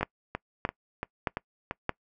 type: two click trains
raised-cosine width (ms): 0.5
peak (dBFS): -11 / -16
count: 4 / 6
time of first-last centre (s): 0.03-1.893 / 0.01-1.711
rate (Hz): 1.61 / 2.94
effects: noise-tail reverb RT60 0.1 s tail -24 dB re dry